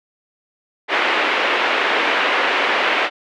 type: band-pass noise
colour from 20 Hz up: white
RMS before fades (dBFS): -18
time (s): 0.88-3.1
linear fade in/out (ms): 50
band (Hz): 320 to 2700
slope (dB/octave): 24
effects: none